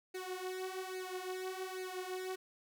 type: tone with flanger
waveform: sawtooth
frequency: 371.9 Hz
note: F#4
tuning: 9 cents sharp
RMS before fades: -42 dBFS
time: 0.14-2.36 s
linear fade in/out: 10 ms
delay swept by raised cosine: 0.45 to 5.95 ms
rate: 1.2 Hz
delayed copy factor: +0.8
effects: none